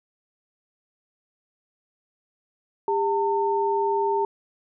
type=tone pair together; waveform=sine; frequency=400.3 / 900 Hz; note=G4 / A5; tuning=+36 / +39 cents; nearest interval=octave + major second; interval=1403 cents; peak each=-23 dBFS; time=2.88-4.25 s; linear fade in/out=2 ms; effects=none